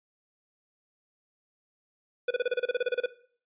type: tone bursts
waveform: square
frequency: 492.8 Hz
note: B4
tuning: 4 cents flat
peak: -24 dBFS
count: 14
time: 2.28-3.061 s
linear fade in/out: 5 ms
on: 27 ms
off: 31 ms
effects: noise-tail reverb RT60 0.5 s tail -17 dB re dry + resampled to 8000 Hz